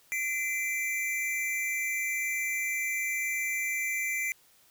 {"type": "tone pair together", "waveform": "square", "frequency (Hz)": [2042, 2349], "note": ["C7", "D7"], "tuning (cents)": [-43, 0], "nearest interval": "major second", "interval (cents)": 243, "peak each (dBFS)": [-33, -32], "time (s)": [0.12, 4.32], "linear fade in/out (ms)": 0, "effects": ["white hiss -62 dBFS RMS until 4.7 s"]}